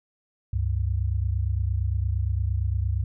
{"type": "tone pair together", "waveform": "sine", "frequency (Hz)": [69.3, 98], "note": ["C#2", "G2"], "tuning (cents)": [0, 0], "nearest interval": "tritone", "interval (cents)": 600, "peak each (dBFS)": -25, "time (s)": [0.53, 3.04], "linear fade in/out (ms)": 5, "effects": []}